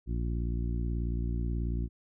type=harmonic tone; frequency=58.4 Hz; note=A#1; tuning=4 cents sharp; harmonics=1 / 2 / 3 / 4 / 5 / 6; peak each=-30 / -36 / -40 / -42 / -44 / -46 dBFS; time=0.06-1.89 s; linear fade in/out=50 ms; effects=none